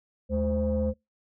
sine tone cluster, 76.5 / 213.1 / 518 Hz, D#2 / G#3 / C5, -29 / +45 / -17 cents, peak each -27 dBFS, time 0.29-0.94 s, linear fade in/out 50 ms, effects noise-tail reverb RT60 0.2 s tail -26 dB re dry + tanh soft clip ceiling -18 dBFS

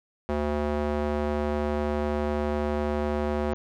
square tone with band-pass filter, 74 Hz, D2, 14 cents sharp, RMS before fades -27 dBFS, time 0.29-3.54 s, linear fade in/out 0 ms, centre 530 Hz, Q 0.85, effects none

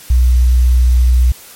sine tone with quantisation, 61.74 Hz, B1, in tune, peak -6 dBFS, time 0.1-1.32 s, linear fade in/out 5 ms, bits 6, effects white hiss -37 dBFS RMS until 1.55 s + MP3 64 kbps

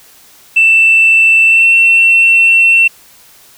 sine tone with pitch glide, 2666 to 2702 Hz, E7 to E7, +19 to +42 cents, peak -3 dBFS, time 0.56-2.88 s, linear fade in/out 10 ms, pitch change +23 cents, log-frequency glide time 1.46-1.68 s, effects tanh soft clip ceiling 0 dBFS + white hiss -42 dBFS RMS until 3.57 s

